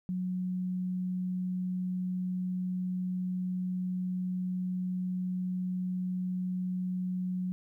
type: tone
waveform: sine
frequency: 182.9 Hz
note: F#3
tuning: 20 cents flat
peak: -30 dBFS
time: 0.09-7.52 s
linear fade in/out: 0 ms
effects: 12-bit